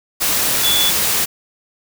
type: tone in noise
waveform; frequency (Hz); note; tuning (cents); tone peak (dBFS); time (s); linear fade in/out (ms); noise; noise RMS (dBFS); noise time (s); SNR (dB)
sine; 3441; A7; -39; -15; 0.63-0.91; 20; white; -17; 0.2-1.26; -1
effects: none